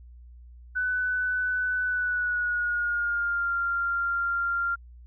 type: tone with pitch glide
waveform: sine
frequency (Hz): 1498 to 1389.6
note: F#6 to F6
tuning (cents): +21 to -9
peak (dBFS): -24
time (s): 0.75-4.76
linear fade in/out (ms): 20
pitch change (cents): -130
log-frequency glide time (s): 1.83-3.53
effects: added 60 Hz sine -45 dBFS peak until 5.06 s